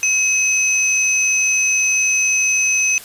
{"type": "tone pair together", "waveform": "sine", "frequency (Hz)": [2556, 6062], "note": ["D#7", "F#8"], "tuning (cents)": [46, 41], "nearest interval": "octave + minor third", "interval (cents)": 1495, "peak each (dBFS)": [-16, -17], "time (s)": [0.03, 2.98], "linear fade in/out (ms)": 0, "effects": ["white hiss -37 dBFS RMS until 3.04 s", "resampled to 32000 Hz"]}